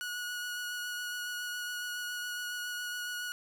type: tone with vibrato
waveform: sawtooth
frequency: 1458 Hz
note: F#6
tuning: 26 cents flat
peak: -32 dBFS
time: 0.01-3.32 s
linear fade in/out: 0 ms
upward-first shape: sine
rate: 7.2 Hz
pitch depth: 12 cents each way
effects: none